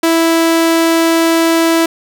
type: tone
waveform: sawtooth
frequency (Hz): 329.6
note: E4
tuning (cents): 0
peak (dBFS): -5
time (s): 0.03-1.86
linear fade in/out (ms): 5
effects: none